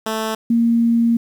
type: tone pair in turn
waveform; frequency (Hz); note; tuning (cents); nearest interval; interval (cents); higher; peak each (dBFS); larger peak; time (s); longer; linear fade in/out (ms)
10% pulse / sine; 220 / 232.5; A3 / A#3; 0 / -4; minor second; 96; second; -12; neither; 0.06-0.35 / 0.5-1.17; second; 5
effects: 8-bit